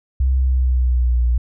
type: tone with pitch glide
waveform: sine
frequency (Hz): 65.41 to 59.98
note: C2 to B1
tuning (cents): 0 to -50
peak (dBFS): -12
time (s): 0.2-1.38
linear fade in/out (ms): 5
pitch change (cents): -150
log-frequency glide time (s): 0.37-1.26
effects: tanh soft clip ceiling -9 dBFS